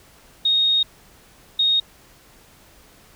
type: tone pair in turn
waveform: sine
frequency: 3726 / 3726 Hz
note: A#7 / A#7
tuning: -2 / -2 cents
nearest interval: unison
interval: 0 cents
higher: neither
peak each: -15 dBFS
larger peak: neither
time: 0.45-0.83 / 1.59-1.8 s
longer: first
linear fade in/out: 5 ms
effects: pink hiss -51 dBFS RMS until 3.15 s